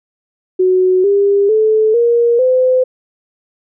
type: tone with pitch steps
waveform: sine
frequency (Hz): 370 / 401.2 / 435 / 471.6 / 511.3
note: F#4 / G4 / A4 / A#4 / C5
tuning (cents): 0 / +40 / -20 / +20 / -40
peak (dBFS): -8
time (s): 0.59-2.84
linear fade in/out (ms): 10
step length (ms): 450
effects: none